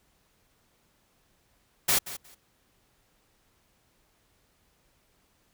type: noise with echo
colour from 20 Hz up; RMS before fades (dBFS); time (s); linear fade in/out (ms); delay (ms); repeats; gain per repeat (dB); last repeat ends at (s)
white; -23; 1.88-1.99; 10; 180; 2; -15; 2.35
effects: pink hiss -68 dBFS RMS until 5.53 s